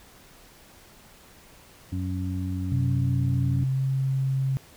harmonic tone, 92.5 Hz, F#2, in tune, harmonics 1 / 2 / 3, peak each -28 / -34 / -33 dBFS, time 1.92-3.64 s, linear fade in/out 5 ms
sine tone with pitch glide, 128.3 to 133.9 Hz, C3 to C3, -34 to +40 cents, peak -22 dBFS, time 2.72-4.57 s, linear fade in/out 0 ms, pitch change +74 cents, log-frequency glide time 3.33-3.83 s
effects pink hiss -52 dBFS RMS until 4.76 s

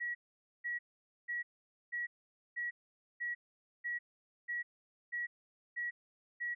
sine tone bursts, 1920 Hz, B6, 49 cents flat, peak -35 dBFS, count 11, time 0-6.55 s, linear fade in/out 20 ms, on 150 ms, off 490 ms, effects none

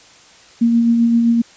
sine tone with tremolo, 233.1 Hz, A#3, in tune, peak -9 dBFS, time 0.61-1.42 s, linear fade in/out 10 ms, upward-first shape sine, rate 7.7 Hz, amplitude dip 30%, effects white hiss -45 dBFS RMS until 1.56 s + resampled to 16000 Hz

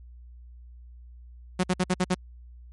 sawtooth tone bursts, 182.8 Hz, F#3, 21 cents flat, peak -17 dBFS, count 6, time 1.59-2.147 s, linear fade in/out 10 ms, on 47 ms, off 55 ms, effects added 60 Hz sine -44 dBFS peak until 2.72 s + MP3 48 kbps

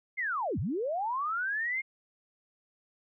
sine linear two-way sweep, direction down then up, 2159 to 75.4 to 2159 Hz, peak -29 dBFS, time 0.17-1.82 s, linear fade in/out 20 ms, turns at 0.59 s, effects none

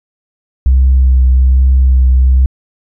sine tone with vibrato, 64.7 Hz, C2, 19 cents flat, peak -3 dBFS, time 0.66-2.46 s, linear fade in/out 0 ms, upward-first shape triangle, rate 1.2 Hz, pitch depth 24 cents each way, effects tanh soft clip ceiling -2 dBFS

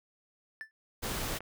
triangle tone with exponential decay, 1760 Hz, A6, in tune, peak -33 dBFS, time 0.61-0.71 s, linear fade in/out 0 ms, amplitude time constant 21 ms
pink noise, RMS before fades -35 dBFS, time 1.02-1.39 s, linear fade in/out 20 ms
click, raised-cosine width 0.5 ms, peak -28 dBFS, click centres 1.406 s
effects none

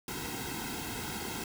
pink noise with comb filter, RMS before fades -38 dBFS, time 0.08-1.44 s, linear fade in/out 2 ms, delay 1.7 ms, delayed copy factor -0.9, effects none

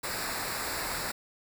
pink noise with comb filter, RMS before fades -34 dBFS, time 0.03-1.12 s, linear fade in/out 10 ms, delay 0.32 ms, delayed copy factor -0.7, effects none

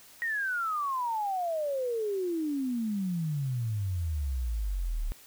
sine exponential sweep, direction down, 1899 to 34.59 Hz, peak -28 dBFS, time 0.22-5.12 s, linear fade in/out 0 ms, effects white hiss -54 dBFS RMS until 5.26 s

